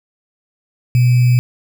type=tone with sample-and-hold; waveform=sine; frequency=123.47 Hz; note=B2; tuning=in tune; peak=-8 dBFS; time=0.95-1.39 s; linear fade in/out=0 ms; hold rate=2450 Hz; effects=none